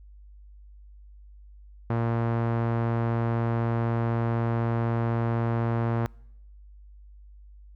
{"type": "tone with low-pass filter", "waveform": "sawtooth", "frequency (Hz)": 116, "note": "A#2", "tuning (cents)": -8, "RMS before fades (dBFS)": -26, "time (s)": [1.9, 6.06], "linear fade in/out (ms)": 0, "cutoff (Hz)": 1300, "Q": 1, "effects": ["noise-tail reverb RT60 0.8 s tail -26 dB re dry", "added 50 Hz sine -46 dBFS peak until 7.75 s"]}